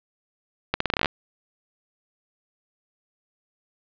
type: accelerating click train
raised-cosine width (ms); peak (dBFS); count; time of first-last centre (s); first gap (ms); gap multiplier
0.3; -5; 11; 0.74-1.058; 64; 0.83
effects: resampled to 11025 Hz + 7-bit